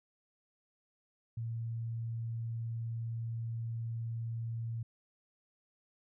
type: tone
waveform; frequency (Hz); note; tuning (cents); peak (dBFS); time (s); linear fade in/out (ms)
sine; 114.9; A#2; -25; -35; 1.37-4.83; 5
effects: none